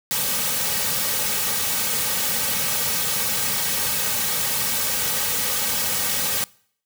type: noise with comb filter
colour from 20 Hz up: white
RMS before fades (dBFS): -23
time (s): 0.11-6.44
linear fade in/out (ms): 0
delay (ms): 2.9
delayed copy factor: -0.9
effects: noise-tail reverb RT60 0.6 s tail -24 dB re dry